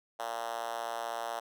5% pulse tone with high-pass filter, 116.1 Hz, A#2, 7 cents flat, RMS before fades -37 dBFS, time 0.19-1.4 s, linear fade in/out 10 ms, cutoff 670 Hz, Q 2.6, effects none

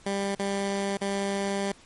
15% pulse tone with dropouts, 198.2 Hz, G3, 19 cents sharp, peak -20 dBFS, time 0.06-1.72 s, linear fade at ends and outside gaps 5 ms, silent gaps 0.35-0.393 / 0.972-1.013 s, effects pink hiss -54 dBFS RMS until 1.85 s + MP3 48 kbps

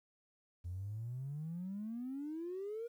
triangle exponential sweep, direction up, 84.8 to 479 Hz, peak -36 dBFS, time 0.64-2.88 s, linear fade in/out 20 ms, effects tanh soft clip ceiling -37 dBFS + 12-bit

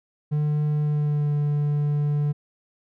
triangle tone with pitch glide, 149.6 to 146.78 Hz, D3 to D3, +32 to -1 cents, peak -18 dBFS, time 0.31-2.33 s, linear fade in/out 20 ms, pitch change -33 cents, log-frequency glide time 0.79-1.32 s, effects none

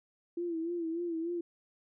sine tone with vibrato, 336.2 Hz, E4, 34 cents sharp, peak -32 dBFS, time 0.37-1.41 s, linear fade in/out 5 ms, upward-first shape sine, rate 3.4 Hz, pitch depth 69 cents each way, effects none

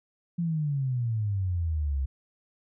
sine exponential sweep, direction down, 174.61 to 65.41 Hz, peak -25 dBFS, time 0.38-2.06 s, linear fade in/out 10 ms, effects none

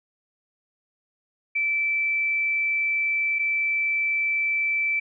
sine tone pair in turn, 2324 / 2324 Hz, D7 / D7, -19 / -19 cents, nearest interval unison, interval 0 cents, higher neither, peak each -21 / -21 dBFS, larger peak neither, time 1.55-3.39 / 3.39-5 s, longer first, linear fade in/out 10 ms, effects none

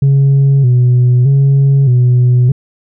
sine tone with vibrato, 130.81 Hz, C3, in tune, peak -3 dBFS, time 0.02-2.52 s, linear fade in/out 5 ms, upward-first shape square, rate 0.81 Hz, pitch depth 92 cents each way, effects tanh soft clip ceiling -4 dBFS

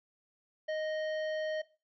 triangle tone with hard clipping, 622 Hz, D#5, 1 cent flat, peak -34 dBFS, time 0.68-1.62 s, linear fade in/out 10 ms, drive 15 dB, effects noise-tail reverb RT60 0.3 s tail -17 dB re dry + resampled to 16000 Hz

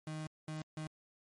35% pulse tone bursts at uneven times, 155.56 Hz, D#3, in tune, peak -38 dBFS, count 3, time 0.07-0.27 / 0.48-0.62 / 0.77-0.87 s, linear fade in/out 2 ms, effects MP3 48 kbps

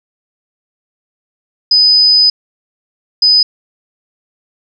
sine tone bursts at uneven times, 5000 Hz, D#8, 8 cents sharp, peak -5 dBFS, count 2, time 1.71-2.3 / 3.22-3.43 s, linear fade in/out 5 ms, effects none

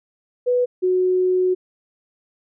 sine tone pair in turn, 493.9 / 367.6 Hz, B4 / F#4, 0 / -11 cents, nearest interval perfect fourth, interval 511 cents, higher first, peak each -15 dBFS, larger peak neither, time 0.46-0.66 / 0.82-1.55 s, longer second, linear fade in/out 20 ms, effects none

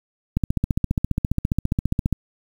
click train, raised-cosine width 5 ms, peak -7 dBFS, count 27, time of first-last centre 0.37-2.127 s, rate 14.8 Hz, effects 7-bit

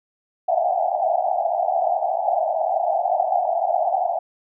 pink band-pass noise, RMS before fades -21 dBFS, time 0.48-4.19 s, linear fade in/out 10 ms, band 640 to 800 Hz, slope 96 dB/octave, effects none

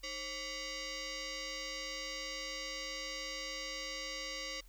sine tone with frequency modulation, 1381 Hz, F6, 20 cents flat, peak -39 dBFS, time 0.03-4.61 s, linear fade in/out 10 ms, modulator 845 Hz, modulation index 5.6, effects added 41 Hz sine -55 dBFS peak until 4.68 s + white hiss -67 dBFS RMS until 4.68 s

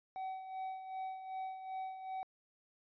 triangle tone with tremolo, 758 Hz, F#5, 42 cents sharp, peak -36 dBFS, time 0.16-2.23 s, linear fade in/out 0 ms, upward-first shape sine, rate 2.6 Hz, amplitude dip 60%, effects resampled to 11025 Hz

